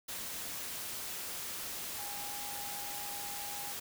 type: tone in noise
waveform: sine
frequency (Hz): 816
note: G#5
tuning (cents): -31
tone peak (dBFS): -46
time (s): 1.98-3.73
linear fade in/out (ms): 10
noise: white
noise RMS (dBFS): -41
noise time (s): 0.08-3.8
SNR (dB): -8
effects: none